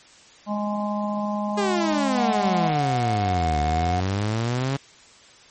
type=harmonic tone; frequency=207.7 Hz; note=G#3; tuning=in tune; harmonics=1 / 3 / 4 / 5; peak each=-25 / -30 / -31 / -32 dBFS; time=0.46-2.71 s; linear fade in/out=50 ms
type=exponential two-way sweep; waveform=sawtooth; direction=down then up; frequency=415.3 to 73.42 to 139.7 Hz; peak=-18 dBFS; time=1.57-4.77 s; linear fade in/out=10 ms; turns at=3.59 s
type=tone with pitch glide; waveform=triangle; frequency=740 to 726 Hz; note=F#5 to F#5; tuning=0 to -33 cents; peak=-21 dBFS; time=2.18-4 s; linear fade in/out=0 ms; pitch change=-33 cents; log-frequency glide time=2.34-3.11 s
effects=white hiss -50 dBFS RMS until 5.5 s + MP3 32 kbps